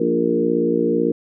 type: harmonic tone with a mistuned harmonic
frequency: 58 Hz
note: A#1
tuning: 8 cents flat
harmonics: 3 / 4 / 5 / 6 / 7 / 8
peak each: -27 / -23 / -23 / -22 / -26 / -20 dBFS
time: 0-1.12 s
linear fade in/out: 5 ms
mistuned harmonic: 5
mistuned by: +23 cents
effects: none